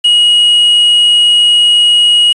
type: tone with quantisation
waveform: triangle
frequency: 2897 Hz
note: F#7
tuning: 37 cents flat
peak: -3 dBFS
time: 0.04-2.33 s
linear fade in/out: 10 ms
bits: 5
effects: resampled to 24000 Hz